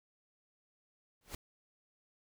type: noise with exponential growth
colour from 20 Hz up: pink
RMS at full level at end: -40 dBFS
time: 1.21-1.35 s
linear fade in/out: 2 ms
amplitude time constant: 29 ms
effects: none